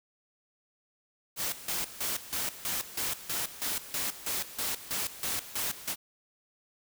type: noise with tremolo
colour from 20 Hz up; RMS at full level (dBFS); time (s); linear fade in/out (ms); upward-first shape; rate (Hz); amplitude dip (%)
white; -32; 1.36-5.96; 50; square; 3.1; 80
effects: none